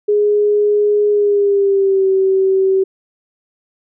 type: tone with pitch glide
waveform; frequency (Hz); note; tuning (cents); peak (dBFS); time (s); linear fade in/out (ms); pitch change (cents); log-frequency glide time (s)
sine; 415.3 to 383; G#4 to G4; 0 to -40; -10; 0.08-2.84; 10; -140; 1.1-2.07
effects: none